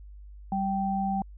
sine tone pair together, 194.8 / 779.2 Hz, G3 / G5, -11 / -11 cents, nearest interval 2 octaves, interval 2400 cents, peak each -28 dBFS, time 0.52-1.22 s, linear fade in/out 2 ms, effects added 50 Hz sine -43 dBFS peak until 1.37 s

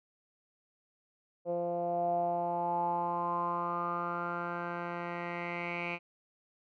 10% pulse tone with low-pass filter sweep, 173.2 Hz, F3, 14 cents flat, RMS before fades -34 dBFS, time 1.45-5.99 s, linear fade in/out 50 ms, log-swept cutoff 560 to 2400 Hz, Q 7.3, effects none

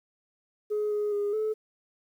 sine tone with pitch steps, 421.1 / 417.5 / 409.5 / 432.9 Hz, G#4 / G#4 / G#4 / A4, +24 / +9 / -24 / -28 cents, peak -24 dBFS, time 0.7-1.54 s, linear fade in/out 20 ms, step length 210 ms, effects tanh soft clip ceiling -23 dBFS + 10-bit

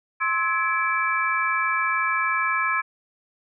sine tone cluster, 1056 / 1303 / 1682 / 2320 Hz, C6 / E6 / G#6 / D7, +16 / -20 / +22 / -22 cents, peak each -26 dBFS, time 0.2-2.82 s, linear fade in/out 20 ms, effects none

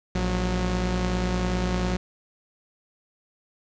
sawtooth tone pair together, 57.39 / 182.2 Hz, A#1 / F#3, -26 / -26 cents, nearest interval octave + minor sixth, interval 2000 cents, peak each -22 dBFS, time 0.15-1.97 s, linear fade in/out 5 ms, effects resampled to 16000 Hz + 8-bit

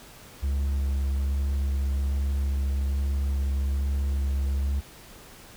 triangle tone with vibrato, 68.8 Hz, C#2, 12 cents flat, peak -21 dBFS, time 0.42-4.81 s, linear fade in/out 20 ms, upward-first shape sine, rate 1.2 Hz, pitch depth 11 cents each way, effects pink hiss -48 dBFS RMS until 5.56 s

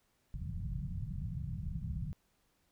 white low-pass noise, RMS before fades -39 dBFS, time 0.34-2.13 s, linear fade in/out 0 ms, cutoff 170 Hz, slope 48 dB/octave, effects pink hiss -75 dBFS RMS until 2.71 s

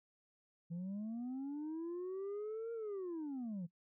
sine linear two-way sweep, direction up then down, 164.81 to 466.2 to 164.81 Hz, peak -37 dBFS, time 0.7-3.67 s, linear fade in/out 20 ms, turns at 2.73 s, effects noise-tail reverb RT60 0.1 s tail -21 dB re dry + tanh soft clip ceiling -39 dBFS

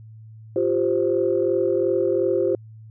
sine chord, F suspended second, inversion none, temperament equal, 349.2 / 392 / 523.3 Hz, F4 / G4 / C5, 0 / 0 / 0 cents, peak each -22 dBFS, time 0.56-2.55 s, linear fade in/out 2 ms, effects tanh soft clip ceiling -8 dBFS + added 110 Hz sine -40 dBFS peak until 2.9 s

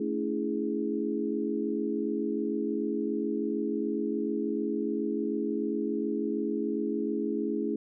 sine chord, A major seventh, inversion none, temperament equal with one note detuned, 220 / 282.8 / 329.6 / 415.3 Hz, A3 / C#4 / E4 / G#4, 0 / +35 / 0 / 0 cents, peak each -33 dBFS, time 0-7.76 s, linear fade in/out 5 ms, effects none

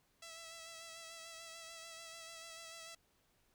5% pulse tone with vibrato, 659.3 Hz, E5, in tune, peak -38 dBFS, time 0.22-2.95 s, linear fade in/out 5 ms, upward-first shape sine, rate 6.8 Hz, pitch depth 25 cents each way, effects pink hiss -75 dBFS RMS until 3.54 s

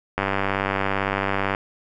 click train, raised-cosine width 0.5 ms, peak -7 dBFS, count 135, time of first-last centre 0.18-1.549 s, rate 97.9 Hz, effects none

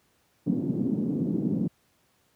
white band-pass noise, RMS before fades -27 dBFS, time 0.46-1.68 s, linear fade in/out 10 ms, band 160 to 270 Hz, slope 24 dB/octave, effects pink hiss -67 dBFS RMS until 2.35 s + high-pass 80 Hz 12 dB/octave

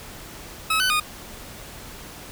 20% pulse tone with pitch steps, 1288 / 1506 / 1231 Hz, E6 / F#6 / D#6, -41 / +30 / -19 cents, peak -14 dBFS, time 0.7-1 s, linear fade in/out 5 ms, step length 100 ms, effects pink hiss -40 dBFS RMS until 2.31 s

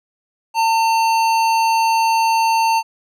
sine tone with hard clipping, 900 Hz, A5, 39 cents sharp, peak -15 dBFS, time 0.54-2.83 s, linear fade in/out 50 ms, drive 16 dB, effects none

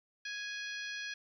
harmonic tone with a mistuned harmonic, 830.6 Hz, G#5, in tune, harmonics 2 / 3 / 4 / 5 / 6 / 7, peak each -41 / -45 / -47 / -49 / -51 / -52 dBFS, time 0.25-1.14 s, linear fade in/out 5 ms, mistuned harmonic 5, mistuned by +26 cents, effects 12-bit

